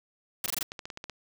white noise bursts, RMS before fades -30 dBFS, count 5, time 0.44-0.629 s, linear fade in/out 2 ms, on 21 ms, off 21 ms
clicks, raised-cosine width 0.2 ms, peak -21 dBFS, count 9, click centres 0.479 / 0.623 / 0.719 / 0.792 / 0.855 / 0.902 / 0.974 / 1.041 / 1.097 s
effects none

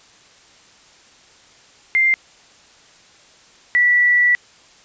sine tone pair in turn, 2097 / 1955.6 Hz, C7 / B6, +3 / -18 cents, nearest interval minor second, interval 121 cents, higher first, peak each -12 / -11 dBFS, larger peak second, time 1.95-2.14 / 3.75-4.35 s, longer second, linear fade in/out 0 ms, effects white hiss -49 dBFS RMS until 4.84 s + resampled to 16000 Hz

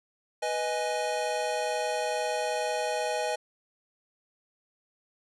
square chord, G# minor, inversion first, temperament equal with one note detuned, 493.9 / 624.4 / 830.6 Hz, B4 / D#5 / G#5, 0 / +6 / 0 cents, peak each -34 / -32 / -33 dBFS, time 0.42-3.36 s, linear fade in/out 10 ms, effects resampled to 24000 Hz

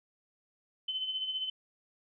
sine tone with tremolo, 3051 Hz, G7, 48 cents flat, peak -30 dBFS, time 0.88-1.5 s, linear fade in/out 5 ms, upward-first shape sine, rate 15 Hz, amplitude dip 55%, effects none

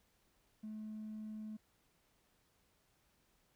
triangle tone, 215.6 Hz, A3, 35 cents flat, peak -40 dBFS, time 0.63-1.57 s, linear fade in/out 10 ms, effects tanh soft clip ceiling -40 dBFS + pink hiss -75 dBFS RMS until 3.55 s

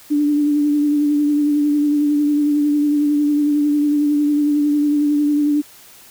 sine tone with vibrato, 293.7 Hz, D4, in tune, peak -13 dBFS, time 0.1-5.62 s, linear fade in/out 20 ms, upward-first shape triangle, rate 11 Hz, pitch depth 30 cents each way, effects white hiss -44 dBFS RMS until 6.1 s

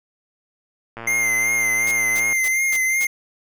click train, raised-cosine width 0.5 ms, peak -18 dBFS, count 157, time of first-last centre 0.97-2.327 s, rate 115 Hz
square tone with vibrato, 2093 Hz, C7, in tune, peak -18 dBFS, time 1.07-3.07 s, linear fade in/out 5 ms, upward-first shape triangle, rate 2.7 Hz, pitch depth 43 cents each way
white noise bursts, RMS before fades -31 dBFS, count 5, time 1.87-3.05 s, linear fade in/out 2 ms, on 44 ms, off 240 ms
effects none

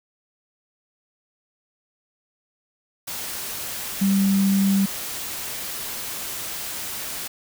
sine tone in noise, 196 Hz, G3, in tune, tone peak -16 dBFS, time 4.01-4.86 s, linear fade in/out 10 ms, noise white, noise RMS -31 dBFS, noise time 3.07-7.28 s, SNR +12 dB, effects none

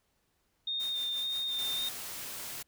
sine tone with vibrato, 3651 Hz, A#7, 37 cents flat, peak -31 dBFS, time 0.67-1.89 s, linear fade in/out 5 ms, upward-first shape square, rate 1.8 Hz, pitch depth 15 cents each way
white noise with tremolo, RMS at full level -45 dBFS, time 0.8-1.9 s, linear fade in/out 0 ms, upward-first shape triangle, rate 5.7 Hz, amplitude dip 70%
white noise, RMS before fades -41 dBFS, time 1.58-2.63 s, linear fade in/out 10 ms
effects pink hiss -75 dBFS RMS until 2.67 s

